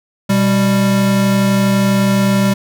square tone pair together, 124.7 / 197.21 Hz, B2 / G3, +17 / +11 cents, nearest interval minor sixth, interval 794 cents, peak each -19 / -12 dBFS, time 0.29-2.54 s, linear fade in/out 10 ms, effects none

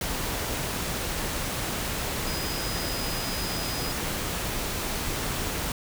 sine tone in noise, 4978 Hz, D#8, in tune, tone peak -36 dBFS, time 2.27-3.92 s, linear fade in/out 2 ms, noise pink, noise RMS -30 dBFS, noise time 0.01-5.72 s, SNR -9 dB, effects none

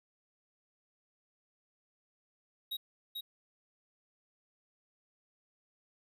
square tone with echo, 3804 Hz, A#7, 34 cents sharp, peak -36 dBFS, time 2.71-2.77 s, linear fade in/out 10 ms, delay 440 ms, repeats 1, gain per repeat -3 dB, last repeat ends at 3.21 s, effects none

